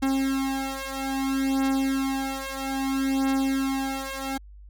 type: beating tone pair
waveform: 45% pulse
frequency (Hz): 268.9 / 269.51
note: C4 / C#4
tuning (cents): +47 / -49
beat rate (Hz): 0.61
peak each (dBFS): -27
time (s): 0.02-4.38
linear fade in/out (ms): 10
effects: added 50 Hz sine -43 dBFS peak until 4.69 s